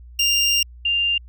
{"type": "tone pair in turn", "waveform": ["25% pulse", "sine"], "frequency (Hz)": [2794, 2794], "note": ["F7", "F7"], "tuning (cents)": [0, 0], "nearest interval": "unison", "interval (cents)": 0, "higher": "neither", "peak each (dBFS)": [-12, -17], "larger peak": "first", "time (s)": [[0.19, 0.63], [0.85, 1.18]], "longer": "first", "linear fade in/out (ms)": 5, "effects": ["added 60 Hz sine -39 dBFS peak until 1.28 s"]}